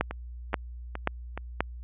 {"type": "two click trains", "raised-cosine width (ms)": 0.5, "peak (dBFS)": [-9, -19], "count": [4, 4], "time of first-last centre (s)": [[0.01, 1.606], [0.11, 1.376]], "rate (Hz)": [1.88, 2.37], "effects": ["added 60 Hz sine -38 dBFS peak until 1.83 s", "resampled to 8000 Hz"]}